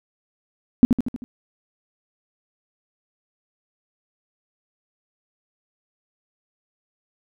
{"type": "tone with echo", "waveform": "sine", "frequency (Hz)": 246.6, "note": "B3", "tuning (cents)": -2, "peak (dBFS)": -6, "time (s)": [0.83, 0.85], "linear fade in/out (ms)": 0, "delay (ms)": 78, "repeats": 5, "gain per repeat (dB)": -5, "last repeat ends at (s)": 1.24, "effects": []}